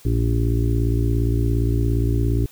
harmonic tone, 57.3 Hz, A#1, 29 cents flat, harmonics 1 / 2 / 4 / 5 / 6 / 7, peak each -20 / -20 / -34 / -27 / -30 / -31 dBFS, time 0.05-2.46 s, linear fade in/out 5 ms, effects white hiss -49 dBFS RMS until 2.51 s

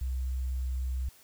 sine tone with sample-and-hold, 64 Hz, C2, 38 cents flat, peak -29 dBFS, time 0.01-1.09 s, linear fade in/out 5 ms, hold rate 7350 Hz, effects white hiss -58 dBFS RMS until 1.23 s

